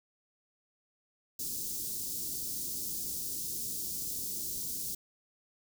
white band-stop noise, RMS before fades -37 dBFS, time 1.39-4.95 s, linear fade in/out 5 ms, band 380 to 4900 Hz, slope 24 dB/octave, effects none

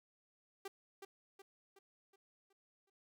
sawtooth tone with echo, 392 Hz, G4, in tune, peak -39 dBFS, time 0.65-0.68 s, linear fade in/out 5 ms, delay 370 ms, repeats 6, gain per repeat -6 dB, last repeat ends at 2.9 s, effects none

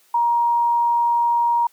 sine tone, 944 Hz, A#5, 22 cents sharp, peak -15 dBFS, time 0.14-1.67 s, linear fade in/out 5 ms, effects white hiss -57 dBFS RMS until 1.72 s + high-pass 300 Hz 12 dB/octave

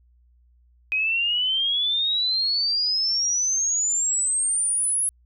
sine exponential sweep, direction up, 2504 to 10770 Hz, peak -20 dBFS, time 0.92-5.09 s, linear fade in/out 0 ms, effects added 60 Hz sine -55 dBFS peak until 5.25 s

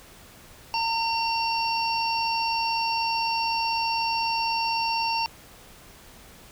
harmonic tone, 912 Hz, A#5, 38 cents flat, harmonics 1 / 3 / 5 / 6, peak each -25 / -30 / -32 / -33 dBFS, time 0.74-5.26 s, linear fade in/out 0 ms, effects pink hiss -49 dBFS RMS until 6.51 s

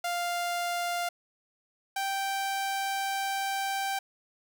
sawtooth tone pair in turn, 698.5 / 782.3 Hz, F5 / G5, 0 / -4 cents, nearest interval major second, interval 196 cents, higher second, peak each -25 / -25 dBFS, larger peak neither, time 0.04-1.09 / 1.96-3.99 s, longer second, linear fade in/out 5 ms, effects none

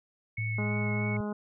sine tone with vibrato, 2200 Hz, C#7, 14 cents flat, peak -34 dBFS, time 0.37-1.17 s, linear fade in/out 5 ms, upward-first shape triangle, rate 3.2 Hz, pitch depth 15 cents each way
sine tone with pitch glide, 110 to 111.66 Hz, A2 to A2, 0 to +26 cents, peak -30 dBFS, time 0.38-1.21 s, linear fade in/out 5 ms, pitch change +26 cents, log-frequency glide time 0.9-1 s
harmonic tone, 208.5 Hz, G#3, 7 cents sharp, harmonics 1 / 2 / 3 / 4 / 5 / 6 / 7, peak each -32 / -38 / -42 / -44 / -46 / -48 / -49 dBFS, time 0.58-1.33 s, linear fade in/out 5 ms
effects none

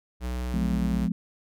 square tone with pitch glide, 61.74 to 61.38 Hz, B1 to B1, 0 to -10 cents, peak -29 dBFS, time 0.2-1.09 s, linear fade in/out 50 ms, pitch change -10 cents, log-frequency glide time 0.49-0.88 s
sine chord, F diminished, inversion none, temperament just, 174.61 / 209.5 / 251.4 Hz, F3 / Ab3 / Cb4, 0 / +15 / +31 cents, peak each -27 / -28 / -33 dBFS, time 0.54-1.12 s, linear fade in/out 2 ms
effects none

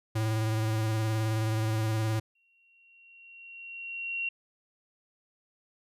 square tone with vibrato, 110 Hz, A2, in tune, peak -27 dBFS, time 0.15-2.2 s, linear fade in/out 10 ms, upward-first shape square, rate 19 Hz, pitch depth 22 cents each way
sine tone with exponential growth, 2743 Hz, F7, 32 cents flat, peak -28 dBFS, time 2.35-4.29 s, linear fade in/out 5 ms, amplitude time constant 420 ms
effects resampled to 32000 Hz

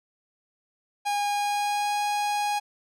45% pulse tone with pitch glide, 818 to 826.5 Hz, G#5 to G#5, -26 to -9 cents, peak -24 dBFS, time 1.05-2.6 s, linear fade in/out 20 ms, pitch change +17 cents, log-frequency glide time 1.29-2.03 s, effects low-pass 11000 Hz 12 dB/octave

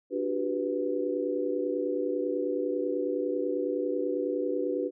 sine chord, G major seventh, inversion second, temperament equal with one note detuned, 293.7 / 362 / 392 / 493.9 Hz, D4 / F#4 / G4 / B4, 0 / -38 / 0 / 0 cents, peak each -33 / -33 / -33 / -31 dBFS, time 0.1-4.91 s, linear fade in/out 50 ms, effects none

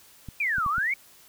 clicks, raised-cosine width 5 ms, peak -25 dBFS, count 4, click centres 0.287 / 0.583 / 0.663 / 0.782 s
sine exponential two-way sweep, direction down then up, 2491 to 1105 to 2291 Hz, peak -23 dBFS, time 0.4-0.94 s, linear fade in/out 5 ms, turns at 0.68 s
effects white hiss -54 dBFS RMS until 1.28 s

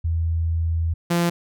sine / sawtooth tone pair in turn, 82.41 / 171.82 Hz, E2 / F3, 0 / -28 cents, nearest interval octave + minor second, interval 1272 cents, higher second, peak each -19 / -14 dBFS, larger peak second, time 0.04-0.94 / 1.1-1.3 s, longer first, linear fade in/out 10 ms, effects none

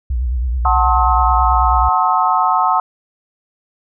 sine tone with vibrato, 61.74 Hz, B1, in tune, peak -15 dBFS, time 0.1-1.89 s, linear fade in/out 5 ms, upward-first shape sine, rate 9.3 Hz, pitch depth 130 cents each way
sine chord, F# diminished seventh, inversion none, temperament just, 740 / 888 / 1065.6 / 1278.7 Hz, F#5 / A5 / C6 / Eb6, 0 / +16 / +31 / +47 cents, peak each -17 dBFS, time 0.65-2.8 s, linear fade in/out 2 ms
effects none

